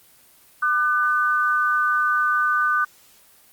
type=tone pair together; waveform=sine; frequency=1200 / 1504.5 Hz; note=D6 / F#6; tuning=+37 / +28 cents; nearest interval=major third; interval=391 cents; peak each=-20 dBFS; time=0.62-2.85 s; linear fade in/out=10 ms; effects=white hiss -53 dBFS RMS until 3.52 s + Opus 24 kbps